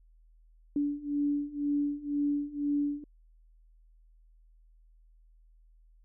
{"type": "beating tone pair", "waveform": "sine", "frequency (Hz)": [287.9, 289.9], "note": ["D4", "D4"], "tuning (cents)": [-34, -22], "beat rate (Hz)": 2, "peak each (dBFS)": [-32, -30], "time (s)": [0.76, 3.04], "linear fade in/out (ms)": 2, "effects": ["added 40 Hz sine -57 dBFS peak until 6.04 s"]}